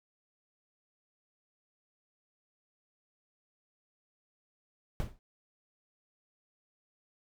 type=noise with exponential decay; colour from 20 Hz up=brown; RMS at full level=-28 dBFS; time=5-5.19 s; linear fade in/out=0 ms; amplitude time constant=40 ms; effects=none